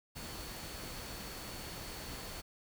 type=tone in noise; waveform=sine; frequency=4435 Hz; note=C#8; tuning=in tune; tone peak=-53 dBFS; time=0.15-2.42 s; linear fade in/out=20 ms; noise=pink; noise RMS=-45 dBFS; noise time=0.15-2.42 s; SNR=-11 dB; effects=none